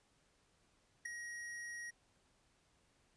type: tone with ADSR envelope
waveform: square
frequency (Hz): 1892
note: A#6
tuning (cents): +25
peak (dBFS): -37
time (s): 1.05-1.91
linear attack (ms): 9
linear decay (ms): 4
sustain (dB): -8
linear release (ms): 15
effects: pink hiss -74 dBFS RMS until 3.16 s + resampled to 22050 Hz